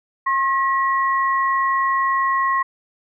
sine tone pair together, 1075.8 / 1915 Hz, C6 / A#6, +48 / +46 cents, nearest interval minor seventh, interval 998 cents, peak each -17 / -23 dBFS, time 0.26-2.63 s, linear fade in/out 10 ms, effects none

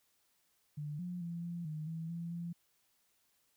sine tone with pitch steps, 148.4 / 177.9 / 170 / 171.8 / 154.2 / 163 / 169 / 170.9 Hz, D3 / F3 / F3 / F3 / D#3 / E3 / E3 / F3, +18 / +32 / -46 / -28 / -15 / -19 / +43 / -37 cents, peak -38 dBFS, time 0.77-2.53 s, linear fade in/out 10 ms, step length 220 ms, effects white hiss -75 dBFS RMS until 3.56 s

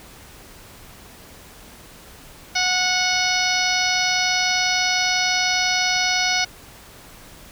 harmonic tone, 734 Hz, F#5, 14 cents flat, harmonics 1 / 2 / 3 / 4 / 5 / 6 / 7 / 8, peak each -26 / -26 / -23 / -29 / -29 / -27 / -25 / -28 dBFS, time 2.55-6.45 s, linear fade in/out 10 ms, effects pink hiss -44 dBFS RMS until 7.51 s

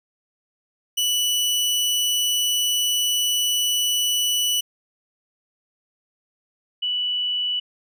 sawtooth / sine tone pair in turn, 2960 / 2960 Hz, F#7 / F#7, 0 / 0 cents, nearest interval unison, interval 0 cents, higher neither, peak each -16 / -21 dBFS, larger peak first, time 0.97-4.61 / 6.82-7.6 s, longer first, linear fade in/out 10 ms, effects none

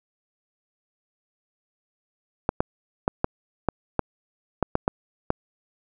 clicks, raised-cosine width 1 ms, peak -6 dBFS, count 10, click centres 2.491 / 2.605 / 3.079 / 3.244 / 3.687 / 3.993 / 4.627 / 4.754 / 4.879 / 5.304 s, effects none

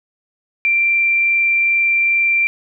sine tone with frequency modulation, 2360 Hz, D7, 8 cents sharp, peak -12 dBFS, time 0.65-2.47 s, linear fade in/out 0 ms, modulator 22.4 Hz, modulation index 0.34, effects none

